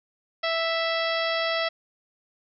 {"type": "harmonic tone", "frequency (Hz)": 659.3, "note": "E5", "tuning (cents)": 0, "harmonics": [1, 2, 3, 4, 5, 6, 7, 8], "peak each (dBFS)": [-27, -31, -30, -35, -33, -37, -37, -37], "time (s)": [0.43, 1.69], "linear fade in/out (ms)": 10, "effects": []}